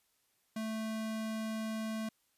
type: tone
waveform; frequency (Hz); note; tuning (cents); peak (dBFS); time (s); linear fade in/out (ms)
square; 220; A3; 0; -36; 0.56-2.09; 5
effects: white hiss -75 dBFS RMS until 2.37 s + resampled to 32000 Hz